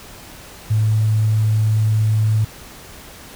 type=tone with quantisation; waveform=sine; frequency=108.5 Hz; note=A2; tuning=24 cents flat; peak=-13 dBFS; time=0.7-2.45 s; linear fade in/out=10 ms; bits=7; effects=pink hiss -39 dBFS RMS until 3.35 s